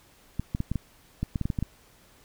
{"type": "clicks", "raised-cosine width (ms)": 5, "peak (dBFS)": -15, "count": 12, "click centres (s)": [0.396, 0.549, 0.604, 0.716, 0.757, 1.23, 1.358, 1.413, 1.455, 1.502, 1.588, 1.626], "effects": ["pink hiss -58 dBFS RMS until 2.24 s"]}